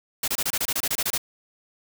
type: noise bursts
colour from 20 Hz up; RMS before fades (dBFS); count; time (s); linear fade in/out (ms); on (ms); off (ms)
white; -25; 13; 0.23-1.179; 5; 49; 26
effects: none